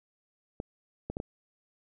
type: clicks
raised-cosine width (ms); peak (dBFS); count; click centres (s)
2; -21; 4; 0.601 / 1.1 / 1.169 / 1.201
effects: none